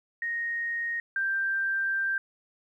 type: tone pair in turn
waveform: sine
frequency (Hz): 1864.7 / 1576.2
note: A#6 / G6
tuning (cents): 0 / +9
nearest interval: minor third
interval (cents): 291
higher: first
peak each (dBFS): -28 / -25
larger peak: second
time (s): 0.22-1 / 1.16-2.18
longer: second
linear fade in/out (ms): 2
effects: 11-bit